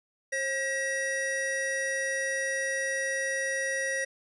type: tone pair together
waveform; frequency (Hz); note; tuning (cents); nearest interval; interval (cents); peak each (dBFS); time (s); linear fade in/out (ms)
square; 536 / 1910.1; C5 / A#6; +42 / +42; octave + minor seventh; 2200; -34 / -30; 0.32-4.05; 10
effects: resampled to 24000 Hz + 11-bit